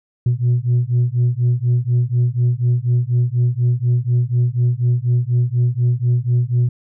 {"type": "beating tone pair", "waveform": "sine", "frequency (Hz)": [120, 124.1], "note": ["B2", "B2"], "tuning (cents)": [-49, 9], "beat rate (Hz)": 4.1, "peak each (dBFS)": -15, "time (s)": [0.26, 6.69], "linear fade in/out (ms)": 5, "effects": ["tanh soft clip ceiling -10 dBFS"]}